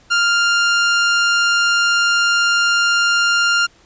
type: tone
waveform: sawtooth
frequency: 1398 Hz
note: F6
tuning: 1 cent sharp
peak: -9 dBFS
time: 0.1-3.67 s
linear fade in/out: 20 ms
effects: pink hiss -51 dBFS RMS until 3.85 s + resampled to 16000 Hz